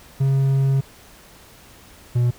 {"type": "tone pair in turn", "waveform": "triangle", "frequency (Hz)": [135.8, 121.44], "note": ["C#3", "B2"], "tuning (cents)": [-35, -29], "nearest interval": "major second", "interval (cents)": 194, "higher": "first", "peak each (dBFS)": -13, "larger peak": "neither", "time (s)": [[0.2, 0.81], [2.15, 2.31]], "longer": "first", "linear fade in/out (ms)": 10, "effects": ["pink hiss -47 dBFS RMS until 2.38 s"]}